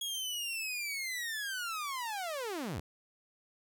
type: linear sweep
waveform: sawtooth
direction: down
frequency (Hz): 3322 to 61.4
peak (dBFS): -32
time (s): 0.01-2.8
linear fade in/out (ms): 5
effects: none